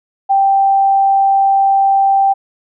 sine tone, 784 Hz, G5, in tune, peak -8 dBFS, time 0.29-2.34 s, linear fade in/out 20 ms, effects none

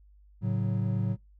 triangle chord, F# minor, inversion first, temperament equal, 110 / 138.59 / 185 Hz, A2 / C#3 / F#3, 0 / 0 / 0 cents, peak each -26 / -31 / -29 dBFS, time 0.41-1.17 s, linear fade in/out 50 ms, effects noise-tail reverb RT60 0.2 s tail -26 dB re dry + added 50 Hz sine -54 dBFS peak until 1.39 s

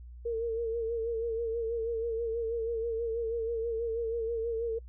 sine tone with vibrato, 458.2 Hz, A#4, 30 cents flat, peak -29 dBFS, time 0.25-4.79 s, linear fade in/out 10 ms, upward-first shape sine, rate 6.2 Hz, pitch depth 49 cents each way, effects noise-tail reverb RT60 0.1 s tail -25 dB re dry + added 60 Hz sine -44 dBFS peak until 4.88 s

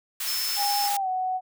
white high-pass noise, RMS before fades -30 dBFS, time 0.2-0.97 s, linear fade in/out 5 ms, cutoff 1100 Hz, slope 12 dB/octave
sine tone, 5274 Hz, E8, in tune, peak -28 dBFS, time 0.27-0.88 s, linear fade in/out 5 ms
sine tone with pitch glide, 811 to 743.7 Hz, G#5 to F#5, -41 to +9 cents, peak -24 dBFS, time 0.56-1.41 s, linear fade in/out 50 ms, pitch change -150 cents, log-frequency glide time 0.95-1.08 s
effects none

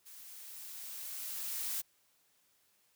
blue noise with level ramp, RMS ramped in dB -53 to -36 dBFS, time 0.05-1.82 s, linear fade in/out 20 ms, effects white hiss -72 dBFS RMS until 2.95 s + high-pass 60 Hz 12 dB/octave

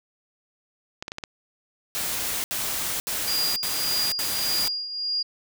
clicks, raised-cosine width 0.2 ms, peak -15 dBFS, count 5, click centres 1.025 / 1.081 / 1.119 / 1.184 / 1.238 s
white noise bursts, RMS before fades -28 dBFS, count 5, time 1.95-4.68 s, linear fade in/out 0 ms, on 490 ms, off 70 ms
sine tone with tremolo, 4834 Hz, D8, 49 cents sharp, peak -22 dBFS, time 3.27-5.23 s, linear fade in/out 10 ms, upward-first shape triangle, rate 1.7 Hz, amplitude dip 70%
effects none

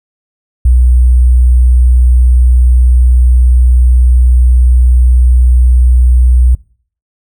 sine tone with sample-and-hold, 61.74 Hz, B1, in tune, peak -3 dBFS, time 0.65-6.55 s, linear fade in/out 5 ms, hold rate 8820 Hz, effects noise-tail reverb RT60 0.5 s tail -22 dB re dry

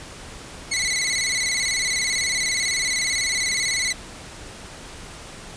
15% pulse tone with vibrato, 2093 Hz, C7, in tune, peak -14 dBFS, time 0.71-3.93 s, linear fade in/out 10 ms, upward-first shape square, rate 18 Hz, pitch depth 73 cents each way, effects pink hiss -39 dBFS RMS until 5.56 s + resampled to 22050 Hz

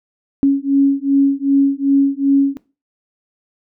sine beating tone pair, 275.5 / 278.1 Hz, C#4 / C#4, -11 / +6 cents, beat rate 2.6 Hz, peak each -14 / -14 dBFS, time 0.43-2.57 s, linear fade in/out 0 ms, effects noise-tail reverb RT60 0.3 s tail -18 dB re dry

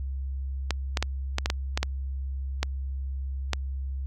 clicks, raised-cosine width 0.2 ms, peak -8 dBFS, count 10, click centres 0.707 / 0.972 / 1.026 / 1.384 / 1.459 / 1.501 / 1.775 / 1.83 / 2.63 / 3.533 s, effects added 67 Hz sine -29 dBFS peak until 4.06 s

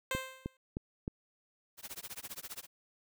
10% pulse tone with exponential decay, 523.3 Hz, C5, in tune, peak -23 dBFS, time 0.11-0.57 s, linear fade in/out 2 ms, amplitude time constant 100 ms
click train, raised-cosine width 3 ms, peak -23 dBFS, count 4, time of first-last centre 0.15-1.079 s, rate 3.23 Hz
white noise with tremolo, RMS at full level -42 dBFS, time 1.77-2.67 s, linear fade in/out 50 ms, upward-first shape sine, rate 15 Hz, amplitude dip 100%
effects none

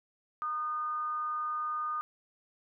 sine tone with frequency modulation, 1225 Hz, D#6, 27 cents flat, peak -31 dBFS, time 0.42-2.01 s, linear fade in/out 0 ms, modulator 292 Hz, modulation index 0.26, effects none

